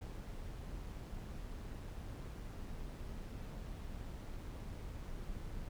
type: noise with amplitude modulation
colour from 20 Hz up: brown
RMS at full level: -44 dBFS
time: 0.01-5.69 s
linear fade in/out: 10 ms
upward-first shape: sine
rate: 174 Hz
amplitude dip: 35%
effects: none